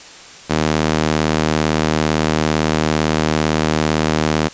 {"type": "tone with high-pass filter", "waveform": "sawtooth", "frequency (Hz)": 77.78, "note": "D#2", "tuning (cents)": 0, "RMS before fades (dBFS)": -17, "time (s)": [0.49, 4.49], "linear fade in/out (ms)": 20, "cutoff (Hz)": 190, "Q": 0.76, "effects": ["white hiss -38 dBFS RMS until 4.53 s", "resampled to 16000 Hz"]}